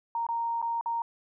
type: tone with dropouts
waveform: sine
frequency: 929 Hz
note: A#5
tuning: 6 cents flat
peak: -27 dBFS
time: 0.15-1.02 s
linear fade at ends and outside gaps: 2 ms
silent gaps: 0.267-0.288 / 0.617-0.625 / 0.811-0.859 s
effects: none